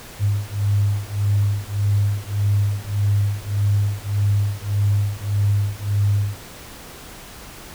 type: beating tone pair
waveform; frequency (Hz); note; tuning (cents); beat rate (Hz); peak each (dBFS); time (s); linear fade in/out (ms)
sine; 100.9 / 102.6; G#2 / G#2; -49 / -21; 1.7; -20; 0.19-6.41; 50
effects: pink hiss -39 dBFS RMS until 7.74 s